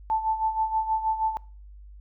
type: tone with tremolo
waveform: sine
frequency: 880 Hz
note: A5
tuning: in tune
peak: -20 dBFS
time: 0.1-1.37 s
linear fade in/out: 0 ms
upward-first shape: sine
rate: 6.3 Hz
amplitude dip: 70%
effects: noise-tail reverb RT60 0.4 s tail -24 dB re dry + added 50 Hz sine -43 dBFS peak until 2 s